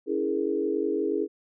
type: chord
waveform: sine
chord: A# half-diminished seventh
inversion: first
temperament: equal with one note detuned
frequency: 281.4 / 329.6 / 415.3 / 466.2 Hz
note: C#4 / E4 / G#4 / A#4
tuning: +26 / 0 / 0 / 0 cents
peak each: -32 / -29 / -27 / -33 dBFS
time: 0.06-1.28 s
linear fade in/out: 50 ms
effects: none